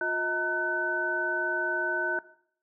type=tone cluster; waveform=sine; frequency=355.8 / 632 / 919 / 1507 Hz; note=F4 / D#5 / A#5 / F#6; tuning=+32 / +27 / -25 / +31 cents; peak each=-34 / -35 / -37 / -28 dBFS; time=0.01-2.19 s; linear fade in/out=2 ms; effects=noise-tail reverb RT60 0.6 s tail -17 dB re dry